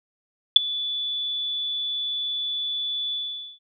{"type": "tone with ADSR envelope", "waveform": "sine", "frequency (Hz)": 3461, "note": "A7", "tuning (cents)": -29, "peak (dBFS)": -3, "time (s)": [0.56, 3.59], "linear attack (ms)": 4, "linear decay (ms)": 11, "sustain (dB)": -22, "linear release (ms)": 460, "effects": []}